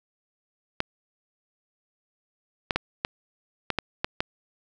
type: clicks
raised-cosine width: 0.3 ms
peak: -8 dBFS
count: 8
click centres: 0.804 / 2.708 / 2.76 / 3.049 / 3.703 / 3.787 / 4.045 / 4.205 s
effects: none